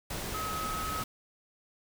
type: tone in noise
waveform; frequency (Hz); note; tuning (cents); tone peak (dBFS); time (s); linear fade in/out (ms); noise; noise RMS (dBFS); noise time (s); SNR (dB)
sine; 1278; D#6; +46; -34; 0.34-1.03; 5; pink; -37; 0.1-1.04; 0
effects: none